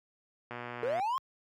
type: click train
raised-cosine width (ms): 0.5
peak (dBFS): -25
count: 60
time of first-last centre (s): 0.51-0.998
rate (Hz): 121
type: linear sweep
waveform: triangle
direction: up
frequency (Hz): 440 to 1087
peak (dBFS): -27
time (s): 0.83-1.18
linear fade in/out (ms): 0
effects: high-pass 80 Hz 12 dB/octave